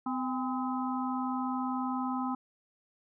harmonic tone with a mistuned harmonic, 255.2 Hz, C4, 43 cents flat, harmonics 1 / 3 / 4 / 5, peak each -32 / -37 / -38 / -39 dBFS, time 0.06-2.35 s, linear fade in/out 5 ms, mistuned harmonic 3, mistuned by +79 cents, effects none

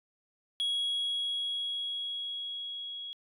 sine tone with level ramp, 3322 Hz, G#7, in tune, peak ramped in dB -25 to -38 dBFS, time 0.6-3.13 s, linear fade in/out 0 ms, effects tanh soft clip ceiling -27 dBFS

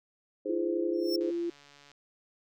sine chord, Ab major, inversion second, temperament just, 311.5 / 415.3 / 519.1 Hz, Eb4 / Ab4 / C5, +2 / 0 / -14 cents, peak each -36 / -35 / -35 dBFS, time 0.45-1.31 s, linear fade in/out 10 ms
sine tone, 342.3 Hz, F4, 35 cents flat, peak -29 dBFS, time 0.49-1.5 s, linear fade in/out 5 ms
square tone with exponential growth, 5400 Hz, E8, 41 cents sharp, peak -29 dBFS, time 0.93-1.16 s, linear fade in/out 5 ms, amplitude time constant 50 ms
click train, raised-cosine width 0.2 ms, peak -38 dBFS, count 102, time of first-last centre 1.21-1.916 s, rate 143 Hz
effects none

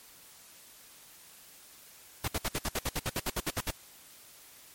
pink noise bursts, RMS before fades -31 dBFS, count 15, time 2.24-3.708 s, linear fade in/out 5 ms, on 40 ms, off 62 ms, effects white hiss -54 dBFS RMS until 4.74 s + MP3 64 kbps

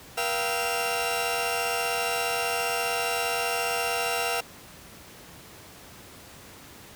sawtooth tone cluster, 478 / 687 / 778 / 1297 / 2763 Hz, A#4 / F5 / G5 / E6 / F7, +43 / -29 / -13 / -28 / -19 cents, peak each -28 / -27 / -29 / -32 / -28 dBFS, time 0.17-4.41 s, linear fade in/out 10 ms, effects pink hiss -47 dBFS RMS until 6.95 s + high-pass 60 Hz 12 dB/octave

